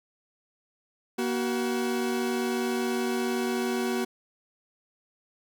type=tone pair together; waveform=40% pulse; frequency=238.9 / 376.9 Hz; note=A#3 / F#4; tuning=+43 / +32 cents; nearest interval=minor sixth; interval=789 cents; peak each=-28 dBFS; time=1.18-4.05 s; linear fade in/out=10 ms; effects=none